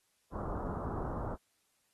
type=low-pass noise; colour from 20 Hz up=pink; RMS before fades=-38 dBFS; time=0.31-1.37 s; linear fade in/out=50 ms; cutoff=1300 Hz; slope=48 dB/octave; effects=white hiss -75 dBFS RMS until 1.93 s + AAC 32 kbps